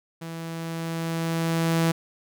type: tone with level ramp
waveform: sawtooth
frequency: 164.81 Hz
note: E3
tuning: in tune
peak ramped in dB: -30 to -15 dBFS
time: 0.21-1.92 s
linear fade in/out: 10 ms
effects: none